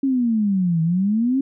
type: exponential two-way sweep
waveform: sine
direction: down then up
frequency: 277.2 to 159.5 to 277.2 Hz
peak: -16 dBFS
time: 0.03-1.41 s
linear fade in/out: 5 ms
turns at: 0.82 s
effects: none